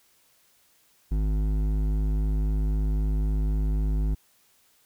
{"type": "tone with hard clipping", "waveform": "sine", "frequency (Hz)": 51.91, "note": "G#1", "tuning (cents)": 0, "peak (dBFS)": -24, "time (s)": [1.11, 4.15], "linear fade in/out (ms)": 10, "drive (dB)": 11, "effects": ["white hiss -63 dBFS RMS until 4.85 s"]}